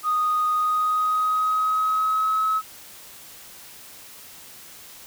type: tone with pitch glide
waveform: sine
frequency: 1241 to 1287 Hz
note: D#6 to E6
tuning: -5 to -42 cents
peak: -18 dBFS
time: 0.03-2.62 s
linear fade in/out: 50 ms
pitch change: +63 cents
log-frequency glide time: 0.53-2.46 s
effects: tanh soft clip ceiling -15 dBFS + white hiss -44 dBFS RMS until 5.06 s